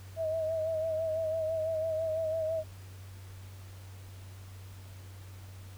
sine tone with vibrato, 640 Hz, D#5, 49 cents sharp, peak -29 dBFS, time 0.16-2.64 s, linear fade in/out 50 ms, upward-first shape sine, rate 6 Hz, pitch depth 41 cents each way, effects added 95 Hz sine -45 dBFS peak until 5.77 s + pink hiss -56 dBFS RMS until 5.77 s

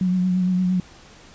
sine tone with vibrato, 182.9 Hz, F#3, 20 cents flat, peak -17 dBFS, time 0.01-0.8 s, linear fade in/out 2 ms, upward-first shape triangle, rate 8.7 Hz, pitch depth 36 cents each way, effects pink hiss -47 dBFS RMS until 1.34 s + resampled to 16000 Hz

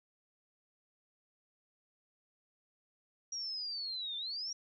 sine linear two-way sweep, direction down then up, 5700 to 3520 to 5700 Hz, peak -37 dBFS, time 3.32-4.53 s, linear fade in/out 5 ms, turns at 4.17 s, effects none

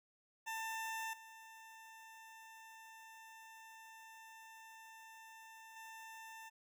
20% pulse tone with level steps, 893 Hz, A5, 25 cents sharp, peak -36 / -50 / -46 dBFS, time 0.46-6.5 s, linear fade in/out 20 ms, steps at 1.13 / 5.76 s, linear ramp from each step 5 ms, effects none

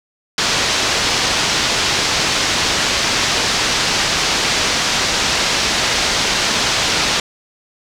white low-pass noise, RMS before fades -17 dBFS, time 0.38-7.2 s, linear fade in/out 2 ms, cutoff 5900 Hz, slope 24 dB/octave, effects none

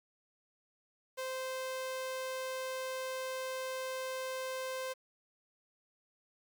sawtooth tone, 520 Hz, C5, 11 cents flat, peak -33 dBFS, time 1.17-4.94 s, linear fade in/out 20 ms, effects 10-bit

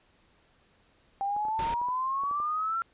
sine exponential sweep, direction up, 784 to 1368 Hz, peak -27 dBFS, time 1.21-2.82 s, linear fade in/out 0 ms
clicks, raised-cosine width 1 ms, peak -32 dBFS, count 10, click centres 1.365 / 1.452 / 1.485 / 1.608 / 1.687 / 1.815 / 1.886 / 2.236 / 2.312 / 2.401 s
pink noise, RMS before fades -37 dBFS, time 1.59-1.74 s, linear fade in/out 0 ms
effects pink hiss -65 dBFS RMS until 2.93 s + resampled to 8000 Hz

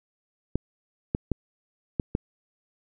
clicks, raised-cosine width 3 ms, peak -11 dBFS, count 5, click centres 0.556 / 1.149 / 1.317 / 1.998 / 2.151 s, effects none

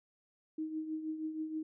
sine tone with tremolo, 313.8 Hz, D#4, 15 cents sharp, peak -33 dBFS, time 0.58-1.63 s, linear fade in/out 5 ms, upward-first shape triangle, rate 6.3 Hz, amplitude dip 65%, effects none

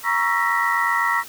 sine tone cluster, 940 / 1114 / 1339 / 1869 / 1957 Hz, A#5 / C#6 / E6 / A#6 / B6, +14 / +8 / +27 / +4 / -16 cents, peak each -24 dBFS, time 0.03-1.24 s, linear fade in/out 50 ms, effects white hiss -40 dBFS RMS until 1.28 s

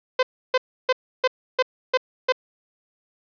sawtooth tone bursts, 512 Hz, C5, 38 cents flat, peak -12 dBFS, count 7, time 0.19-2.323 s, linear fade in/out 5 ms, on 39 ms, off 310 ms, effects resampled to 11025 Hz + 8-bit

